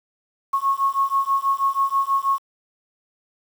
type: beating tone pair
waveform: sine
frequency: 1092 / 1098.2 Hz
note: C#6 / C#6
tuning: -26 / -17 cents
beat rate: 6.2 Hz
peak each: -21 dBFS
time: 0.53-2.39 s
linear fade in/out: 10 ms
effects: 7-bit